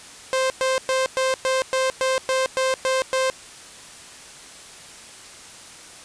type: tone bursts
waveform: sawtooth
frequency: 523.3 Hz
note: C5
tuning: in tune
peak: -15 dBFS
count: 11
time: 0.33-3.3 s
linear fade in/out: 0 ms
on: 170 ms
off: 110 ms
effects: white hiss -42 dBFS RMS until 6.04 s + resampled to 22050 Hz